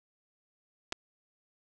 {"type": "clicks", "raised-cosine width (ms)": 0.2, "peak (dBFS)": -17, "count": 2, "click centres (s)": [0.923, 0.926], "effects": []}